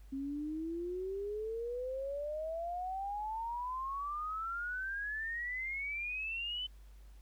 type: exponential sweep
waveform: sine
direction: up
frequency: 267 to 3047 Hz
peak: -36 dBFS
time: 0.12-6.67 s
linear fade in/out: 10 ms
effects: added 50 Hz sine -52 dBFS peak until 7.21 s + pink hiss -69 dBFS RMS until 7.21 s